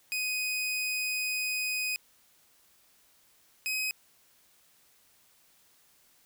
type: tone pair in turn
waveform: sawtooth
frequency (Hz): 2500 / 2526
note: D#7 / D#7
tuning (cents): +8 / +26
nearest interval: unison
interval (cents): 18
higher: second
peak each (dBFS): -26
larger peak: neither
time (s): 0.12-1.96 / 3.66-3.91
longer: first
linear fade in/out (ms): 0
effects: white hiss -64 dBFS RMS until 6.25 s